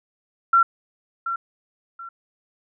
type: tone with echo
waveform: sine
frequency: 1362 Hz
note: F6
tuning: 44 cents flat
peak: -12 dBFS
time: 0.53-0.63 s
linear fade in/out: 5 ms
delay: 730 ms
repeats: 2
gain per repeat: -11 dB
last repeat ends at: 2.09 s
effects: none